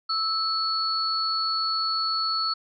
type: tone pair together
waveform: sine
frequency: 1310 / 4406 Hz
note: E6 / C#8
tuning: -11 / -11 cents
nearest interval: octave + major sixth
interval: 2100 cents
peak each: -27 / -25 dBFS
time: 0.09-2.54 s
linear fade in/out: 10 ms
effects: none